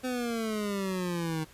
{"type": "exponential sweep", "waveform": "25% pulse", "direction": "down", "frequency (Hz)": [257.6, 155.56], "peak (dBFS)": -26, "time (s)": [0.03, 1.45], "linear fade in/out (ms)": 20, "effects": ["pink hiss -55 dBFS RMS until 1.53 s", "resampled to 32000 Hz"]}